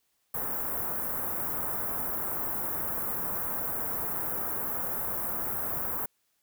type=band-stop noise; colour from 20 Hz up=white; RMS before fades=-32 dBFS; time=0.34-6.06 s; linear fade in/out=5 ms; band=1400 to 13000 Hz; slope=24 dB/octave; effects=white hiss -74 dBFS RMS until 6.42 s